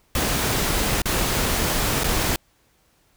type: noise with dropouts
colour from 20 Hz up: pink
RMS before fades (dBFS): -22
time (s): 0.15-2.36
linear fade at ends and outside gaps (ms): 2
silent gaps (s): 1.019-1.056 / 2.036-2.042
effects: pink hiss -62 dBFS RMS until 3.16 s